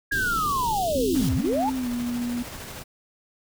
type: linear two-way sweep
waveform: sine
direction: down then up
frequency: 1661.2 to 62.1 to 910 Hz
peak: -22 dBFS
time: 0.11-1.7 s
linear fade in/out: 10 ms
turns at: 1.34 s
type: band-stop noise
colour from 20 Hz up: pink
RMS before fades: -32 dBFS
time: 0.12-1.29 s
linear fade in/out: 2 ms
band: 470 to 2800 Hz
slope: 96 dB/octave
type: tone with pitch glide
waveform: sine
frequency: 261.6 to 241.3 Hz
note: C4 to B3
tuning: 0 to -40 cents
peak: -25 dBFS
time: 0.95-2.43 s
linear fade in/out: 10 ms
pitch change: -140 cents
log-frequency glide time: 1.75-1.89 s
type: noise with tremolo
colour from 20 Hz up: pink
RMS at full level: -37 dBFS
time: 1.14-2.84 s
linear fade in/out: 20 ms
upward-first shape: square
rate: 13 Hz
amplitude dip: 25%
effects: none